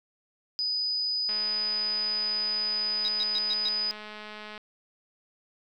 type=tone; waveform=sine; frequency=4978 Hz; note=D#8; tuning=in tune; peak=-26 dBFS; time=0.59-3.91 s; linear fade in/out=0 ms
type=click train; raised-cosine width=0.3 ms; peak=-26 dBFS; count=698; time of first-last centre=1.29-4.578 s; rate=212 Hz
type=tone bursts; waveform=sine; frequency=3849 Hz; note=B7; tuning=45 cents flat; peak=-27 dBFS; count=5; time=3.05-3.685 s; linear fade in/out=0 ms; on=31 ms; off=120 ms
effects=none